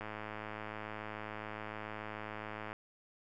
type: click train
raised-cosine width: 0.5 ms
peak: -27 dBFS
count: 292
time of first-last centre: 0.01-2.73 s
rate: 107 Hz
effects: none